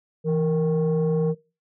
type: tone pair together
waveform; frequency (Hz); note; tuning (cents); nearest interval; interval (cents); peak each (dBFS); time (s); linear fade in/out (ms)
sine; 164.3 / 464.2; E3 / A#4; -5 / -7; octave + tritone; 1798; -20; 0.24-1.35; 50
effects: noise-tail reverb RT60 0.3 s tail -20 dB re dry + tanh soft clip ceiling -16 dBFS